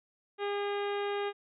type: harmonic tone with a mistuned harmonic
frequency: 405.9 Hz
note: G#4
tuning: 40 cents flat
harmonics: 1 / 2 / 3 / 4 / 5 / 6 / 7 / 8 / 9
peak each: -32 / -38 / -42 / -44 / -46 / -48 / -49 / -50 / -51 dBFS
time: 0.38-1.33 s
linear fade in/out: 50 ms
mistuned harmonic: 9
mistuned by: +35 cents
effects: none